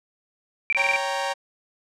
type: tone bursts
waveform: sine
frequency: 2349 Hz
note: D7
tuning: in tune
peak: -18 dBFS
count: 6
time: 0.7-0.961 s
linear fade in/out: 0 ms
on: 26 ms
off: 21 ms
type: chord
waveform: sawtooth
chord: G diminished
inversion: second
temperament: equal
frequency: 554.4 / 784 / 932.3 Hz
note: Db5 / G5 / Bb5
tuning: 0 / 0 / 0 cents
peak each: -25 dBFS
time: 0.76-1.34 s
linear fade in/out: 20 ms
effects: low-pass 7000 Hz 12 dB/octave